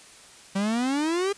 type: exponential sweep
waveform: 45% pulse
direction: up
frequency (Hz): 190.8 to 409.7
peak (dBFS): -23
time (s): 0.55-1.33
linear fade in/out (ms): 10
effects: white hiss -49 dBFS RMS until 1.37 s + resampled to 22050 Hz